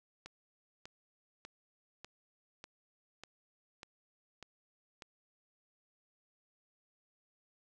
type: click train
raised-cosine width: 0.2 ms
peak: -30 dBFS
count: 9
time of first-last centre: 0.26-5.022 s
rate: 1.68 Hz
effects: none